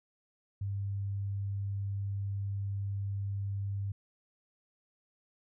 sine tone, 99.4 Hz, G2, 25 cents sharp, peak -32 dBFS, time 0.61-3.92 s, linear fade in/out 5 ms, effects none

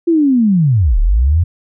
sine linear two-way sweep, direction down then up, 346.7 to 33.86 to 90.3 Hz, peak -8 dBFS, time 0.07-1.44 s, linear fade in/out 10 ms, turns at 0.99 s, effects none

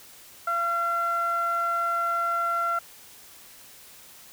sawtooth tone with low-pass filter, 683 Hz, F5, 39 cents flat, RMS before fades -26 dBFS, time 0.47-2.79 s, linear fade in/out 5 ms, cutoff 1400 Hz, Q 6.4, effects white hiss -49 dBFS RMS until 4.32 s

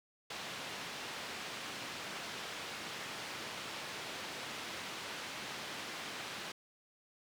white band-pass noise, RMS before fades -44 dBFS, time 0.3-6.52 s, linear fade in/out 5 ms, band 120 to 3600 Hz, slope 12 dB/octave, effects none

